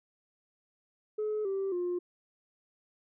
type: tone with pitch steps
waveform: sine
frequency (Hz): 426.6 / 388.9 / 354.6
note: G#4 / G4 / F4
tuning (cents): +46 / -14 / +26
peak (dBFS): -28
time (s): 1.18-1.99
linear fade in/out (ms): 10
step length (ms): 270
effects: tanh soft clip ceiling -27 dBFS